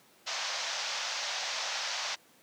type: band-pass noise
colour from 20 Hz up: white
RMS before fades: -35 dBFS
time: 0.26-2.16 s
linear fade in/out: 20 ms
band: 550 to 6200 Hz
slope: 48 dB/octave
effects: pink hiss -61 dBFS RMS until 2.42 s + high-pass 200 Hz 12 dB/octave